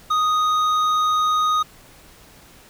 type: tone with hard clipping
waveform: triangle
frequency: 1244.5 Hz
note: D#6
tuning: in tune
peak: -18 dBFS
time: 0.1-1.63 s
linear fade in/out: 10 ms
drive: 11 dB
effects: pink hiss -48 dBFS RMS until 2.69 s